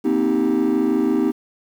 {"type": "chord", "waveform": "triangle", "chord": "C minor seventh", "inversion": "third", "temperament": "just", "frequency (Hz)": [235.5, 261.6, 314, 392.4], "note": ["Bb3", "C4", "Eb4", "G4"], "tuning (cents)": [18, 0, 16, 2], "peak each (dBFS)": [-20, -18, -17, -20], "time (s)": [0.04, 1.32], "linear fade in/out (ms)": 20, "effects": ["tanh soft clip ceiling -9 dBFS", "8-bit"]}